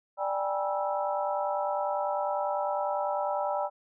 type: tone cluster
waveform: sine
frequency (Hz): 590 / 790 / 840 / 968 / 1319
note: D5 / G5 / G#5 / B5 / E6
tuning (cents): +8 / +13 / +19 / -35 / +1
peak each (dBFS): -31 / -32 / -37 / -34 / -38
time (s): 0.17-3.7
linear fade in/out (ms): 50
effects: none